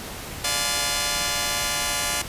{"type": "chord", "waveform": "5% pulse", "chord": "D diminished seventh", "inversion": "none", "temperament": "just", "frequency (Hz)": [587.3, 704.8, 845.8, 1014.9], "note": ["D5", "F5", "Ab5", "Cb6"], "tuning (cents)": [0, 16, 31, 47], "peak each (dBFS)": -17, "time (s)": [0.44, 2.22], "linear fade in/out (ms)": 5, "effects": ["pink hiss -35 dBFS RMS until 2.28 s", "resampled to 32000 Hz"]}